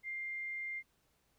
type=tone; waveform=sine; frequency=2100 Hz; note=C7; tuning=6 cents sharp; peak=-38 dBFS; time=0.03-0.83 s; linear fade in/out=50 ms; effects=pink hiss -75 dBFS RMS until 1.38 s

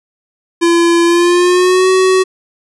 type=tone with pitch glide; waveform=square; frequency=340 to 375.1 Hz; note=F4 to F#4; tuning=-46 to +24 cents; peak=-8 dBFS; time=0.61-2.24 s; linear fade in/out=20 ms; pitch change=+170 cents; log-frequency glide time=1.05-1.89 s; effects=resampled to 24000 Hz

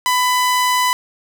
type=tone; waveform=sawtooth; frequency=999 Hz; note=B5; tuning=20 cents sharp; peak=-10 dBFS; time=0.06-0.93 s; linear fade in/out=0 ms; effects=none

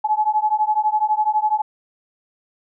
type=beating tone pair; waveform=sine; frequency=849 / 861 Hz; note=G#5 / A5; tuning=+38 / -38 cents; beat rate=12 Hz; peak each=-19 dBFS; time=0.04-1.62 s; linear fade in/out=10 ms; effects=none

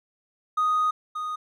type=tone pair in turn; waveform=triangle; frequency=1244.5 / 1239.9 Hz; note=D#6 / D#6; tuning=0 / -6 cents; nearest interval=unison; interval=6 cents; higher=first; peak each=-17 / -26 dBFS; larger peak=first; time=0.57-0.91 / 1.15-1.36 s; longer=first; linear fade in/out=10 ms; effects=tanh soft clip ceiling -16 dBFS

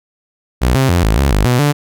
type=tone with pitch steps; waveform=sawtooth; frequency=61.8 / 133 / 87.2 / 53.5 / 69.1 / 50.4 / 123.6 / 145.8 Hz; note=B1 / C3 / F2 / A1 / C#2 / G1 / B2 / D3; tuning=+2 / +29 / -2 / -48 / -5 / +49 / +2 / -12 cents; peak=-6 dBFS; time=0.61-1.73 s; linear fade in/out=20 ms; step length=140 ms; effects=none

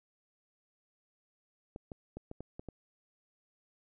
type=clicks; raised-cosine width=2 ms; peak=-29 dBFS; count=7; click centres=1.761 / 1.918 / 2.17 / 2.314 / 2.406 / 2.595 / 2.687 s; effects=none

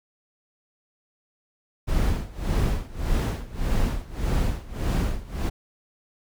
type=noise with tremolo; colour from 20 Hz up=brown; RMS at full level=-21 dBFS; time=1.87-5.5 s; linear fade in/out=20 ms; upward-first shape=sine; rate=1.7 Hz; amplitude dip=90%; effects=none

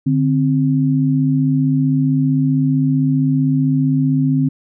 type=tone pair together; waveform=sine; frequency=147.7 / 263.2 Hz; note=D3 / C4; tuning=+10 / +10 cents; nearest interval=minor seventh; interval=1000 cents; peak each=-15 dBFS; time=0.06-4.49 s; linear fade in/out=10 ms; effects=none

